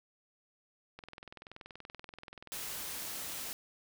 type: click train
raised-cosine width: 0.3 ms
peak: -31 dBFS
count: 34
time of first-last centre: 0.99-2.569 s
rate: 20.9 Hz
type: noise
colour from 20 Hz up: white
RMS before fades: -41 dBFS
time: 2.52-3.53 s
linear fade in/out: 0 ms
effects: none